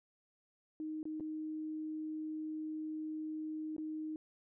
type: tone with dropouts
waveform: sine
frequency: 311.1 Hz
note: D#4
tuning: in tune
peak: -38 dBFS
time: 0.8-4.16 s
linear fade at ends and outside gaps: 1 ms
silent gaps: 1.03-1.054 / 1.199-1.206 / 3.765-3.781 s
effects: none